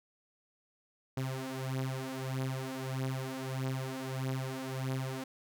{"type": "beating tone pair", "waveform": "sawtooth", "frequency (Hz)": [130.81, 132.41], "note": ["C3", "C3"], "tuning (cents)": [0, 21], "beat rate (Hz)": 1.6, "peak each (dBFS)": [-34, -33], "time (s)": [1.17, 5.24], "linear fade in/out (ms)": 5, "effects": []}